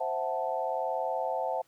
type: chord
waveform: sine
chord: F# half-diminished seventh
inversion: second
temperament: equal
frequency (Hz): 523.3 / 659.3 / 740 / 880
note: C5 / E5 / F#5 / A5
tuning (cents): 0 / 0 / 0 / 0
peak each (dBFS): -34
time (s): 0-1.62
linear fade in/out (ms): 10
effects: pink hiss -66 dBFS RMS until 1.67 s + high-pass 150 Hz 12 dB/octave